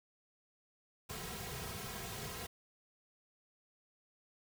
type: noise with comb filter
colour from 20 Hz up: pink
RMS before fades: -44 dBFS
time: 1.09-2.47 s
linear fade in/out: 10 ms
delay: 3.4 ms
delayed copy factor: -0.95
effects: none